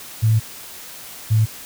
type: tone pair in turn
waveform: sine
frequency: 110.8 / 109.72 Hz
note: A2 / A2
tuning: +13 / -4 cents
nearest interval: unison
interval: 17 cents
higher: first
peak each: -12 dBFS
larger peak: neither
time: 0.22-0.4 / 1.3-1.46 s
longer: first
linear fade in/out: 20 ms
effects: white hiss -37 dBFS RMS until 1.65 s